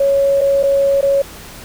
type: tone with dropouts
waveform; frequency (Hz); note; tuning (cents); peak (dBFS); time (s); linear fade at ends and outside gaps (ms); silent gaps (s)
sine; 554.4; C#5; 0; -10; 0-1.22; 5; 0.41-0.414 / 0.629-0.635 / 1.011-1.027
effects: pink hiss -35 dBFS RMS until 1.64 s